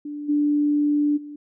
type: tone with level steps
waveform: sine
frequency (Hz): 293.7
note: D4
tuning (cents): 0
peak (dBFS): -29 / -17 / -34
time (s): 0.05-1.36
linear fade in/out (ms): 5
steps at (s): 0.28 / 1.16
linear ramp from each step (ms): 20
effects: none